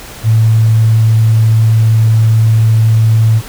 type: tone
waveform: sine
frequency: 111.3 Hz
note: A2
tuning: 20 cents sharp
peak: -5 dBFS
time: 0.23-3.42 s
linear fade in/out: 50 ms
effects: pink hiss -30 dBFS RMS until 3.48 s